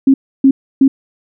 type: tone bursts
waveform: sine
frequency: 270 Hz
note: C#4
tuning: 45 cents flat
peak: -4 dBFS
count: 3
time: 0.07-0.88 s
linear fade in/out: 5 ms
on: 70 ms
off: 300 ms
effects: none